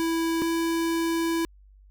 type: tone pair in turn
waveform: square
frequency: 329.6 / 331.5 Hz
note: E4 / E4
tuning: 0 / +10 cents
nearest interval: unison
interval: 10 cents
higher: second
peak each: -24 / -24 dBFS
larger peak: neither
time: 0-0.42 / 0.42-1.45 s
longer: second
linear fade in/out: 0 ms
effects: added 49 Hz sine -50 dBFS peak until 1.9 s